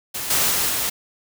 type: noise with level steps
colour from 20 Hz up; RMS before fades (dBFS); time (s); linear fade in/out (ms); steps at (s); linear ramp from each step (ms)
white; -28 / -19 / -21 / -23; 0.14-0.9; 10; 0.3 / 0.5 / 0.69; 5
effects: none